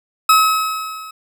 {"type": "tone with level ramp", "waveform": "40% pulse", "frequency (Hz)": 1283, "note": "E6", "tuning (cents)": -47, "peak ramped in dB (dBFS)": [-6, -31], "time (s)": [0.29, 1.11], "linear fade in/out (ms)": 5, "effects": []}